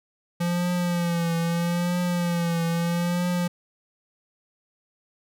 square tone with vibrato, 172.3 Hz, F3, 23 cents flat, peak -23 dBFS, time 0.4-3.48 s, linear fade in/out 10 ms, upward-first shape triangle, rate 0.78 Hz, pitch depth 57 cents each way, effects none

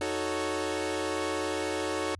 sawtooth chord, D# half-diminished seventh, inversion none, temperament equal, 311.1 / 370 / 440 / 554.4 Hz, D#4 / F#4 / A4 / C#5, 0 / 0 / 0 / 0 cents, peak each -31 dBFS, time 0.01-2.15 s, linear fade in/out 2 ms, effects added 87 Hz sine -46 dBFS peak until 2.19 s + resampled to 24000 Hz

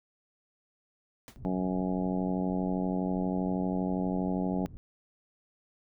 pink noise with exponential decay, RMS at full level -43 dBFS, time 1.28-1.4 s, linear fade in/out 0 ms, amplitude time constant 24 ms
pink low-pass noise, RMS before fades -46 dBFS, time 1.36-4.77 s, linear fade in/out 0 ms, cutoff 170 Hz, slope 12 dB/octave
harmonic tone, 92.5 Hz, F#2, in tune, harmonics 2 / 3 / 4 / 5 / 6 / 7 / 8 / 9, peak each -30 / -33 / -39 / -41 / -43 / -40 / -44 / -42 dBFS, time 1.45-4.66 s, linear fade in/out 0 ms
effects none

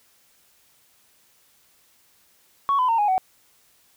sine tone with pitch steps, 1113 / 1008.9 / 914.5 / 829 / 751.5 Hz, C#6 / B5 / A#5 / G#5 / F#5, +7 / +37 / -33 / -3 / +27 cents, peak -16 dBFS, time 2.69-3.18 s, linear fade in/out 0 ms, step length 98 ms, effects tanh soft clip ceiling -14 dBFS + white hiss -60 dBFS RMS until 3.96 s

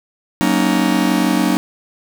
45% pulse chord, D# minor seventh, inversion first, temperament just, 186.68 / 233.3 / 280 / 311.1 Hz, F#3 / A#3 / C#4 / D#4, +16 / +2 / +18 / 0 cents, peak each -19 dBFS, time 0.41-1.57 s, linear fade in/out 0 ms, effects none

